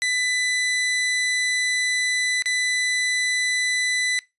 sawtooth tone with dropouts, 1996 Hz, B6, 18 cents sharp, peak -17 dBFS, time 0.02-4.19 s, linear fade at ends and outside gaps 0 ms, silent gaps 2.422-2.458 s, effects noise-tail reverb RT60 0.2 s tail -20 dB re dry + resampled to 24000 Hz

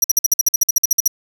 sawtooth tone bursts, 5800 Hz, F#8, 35 cents flat, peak -7 dBFS, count 15, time 0.02-1.078 s, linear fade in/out 5 ms, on 22 ms, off 52 ms, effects none

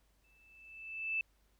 sine tone with exponential growth, 2637 Hz, E7, in tune, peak -30 dBFS, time 0.24-1.21 s, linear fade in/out 2 ms, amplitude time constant 210 ms, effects added 50 Hz sine -70 dBFS peak until 1.59 s + pink hiss -75 dBFS RMS until 1.59 s

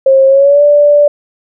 sine tone with pitch glide, 536 to 584.5 Hz, C5 to D5, +42 to -8 cents, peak -3 dBFS, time 0.06-1.08 s, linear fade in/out 5 ms, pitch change +150 cents, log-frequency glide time 0.27-0.63 s, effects none

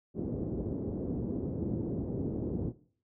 white low-pass noise, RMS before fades -34 dBFS, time 0.14-2.73 s, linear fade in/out 50 ms, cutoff 370 Hz, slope 24 dB/octave, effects noise-tail reverb RT60 0.5 s tail -18 dB re dry + high-pass 60 Hz 12 dB/octave

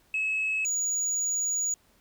sine tone pair in turn, 2580 / 6838 Hz, E7 / G#8, -38 / +50 cents, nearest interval octave + perfect fourth, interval 1688 cents, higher second, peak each -24 dBFS, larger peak neither, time 0.14-0.65 / 0.65-1.74 s, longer second, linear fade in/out 2 ms, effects tanh soft clip ceiling -22 dBFS + pink hiss -64 dBFS RMS until 2 s

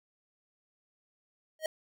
square tone with exponential growth, 629 Hz, D#5, 19 cents sharp, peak -26 dBFS, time 1.59-1.66 s, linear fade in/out 2 ms, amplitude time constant 15 ms, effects none

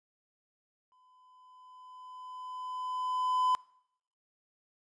triangle tone with exponential growth, 1010 Hz, B5, 39 cents sharp, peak -22 dBFS, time 0.92-3.55 s, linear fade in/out 0 ms, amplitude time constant 570 ms, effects noise-tail reverb RT60 0.7 s tail -23 dB re dry + resampled to 22050 Hz

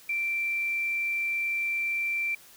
sine tone with quantisation, 2349 Hz, D7, in tune, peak -26 dBFS, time 0.09-2.35 s, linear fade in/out 5 ms, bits 9, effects white hiss -53 dBFS RMS until 2.56 s

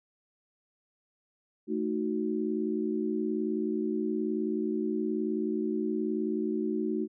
sine chord, D# diminished, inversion second, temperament equal, 220 / 311.1 / 370 Hz, A3 / D#4 / F#4, 0 / 0 / 0 cents, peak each -32 dBFS, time 1.67-7.08 s, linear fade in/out 50 ms, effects none

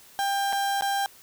35% pulse tone with dropouts, 795 Hz, G5, 24 cents sharp, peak -22 dBFS, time 0.19-1.06 s, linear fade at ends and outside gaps 0 ms, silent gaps 0.526-0.53 / 0.81-0.822 s, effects white hiss -52 dBFS RMS until 1.22 s

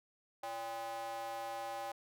square tone with high-pass filter, 114.4 Hz, A#2, 32 cents flat, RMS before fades -42 dBFS, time 0.43-1.92 s, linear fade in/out 5 ms, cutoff 710 Hz, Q 7.6, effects none

